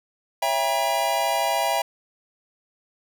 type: chord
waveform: square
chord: C# diminished seventh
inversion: none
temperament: just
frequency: 554.4 / 665.2 / 798.3 / 957.9 Hz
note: C#5 / E5 / G5 / Bb5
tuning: 0 / +16 / +31 / +47 cents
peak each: -32 / -26 / -26 / -27 dBFS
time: 0.42-1.82 s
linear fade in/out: 5 ms
effects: none